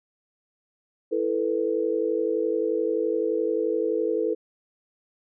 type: chord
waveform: sine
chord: E suspended fourth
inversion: none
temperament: equal with one note detuned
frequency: 329.6 / 440 / 491.6 Hz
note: E4 / A4 / B4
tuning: 0 / 0 / -8 cents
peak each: -28 / -25 / -27 dBFS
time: 1.11-4.35 s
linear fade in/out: 20 ms
effects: none